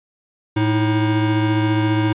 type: tone pair together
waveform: square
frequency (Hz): 110 / 315.3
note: A2 / D#4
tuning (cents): 0 / +23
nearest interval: octave + tritone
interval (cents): 1823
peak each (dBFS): -19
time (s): 0.56-2.13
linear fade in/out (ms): 10
effects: resampled to 8000 Hz